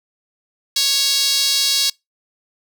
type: tone with high-pass filter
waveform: sawtooth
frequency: 554.4 Hz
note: C#5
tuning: in tune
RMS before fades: -17 dBFS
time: 0.76-1.9 s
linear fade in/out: 5 ms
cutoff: 4300 Hz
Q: 3.1
effects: noise-tail reverb RT60 0.2 s tail -26 dB re dry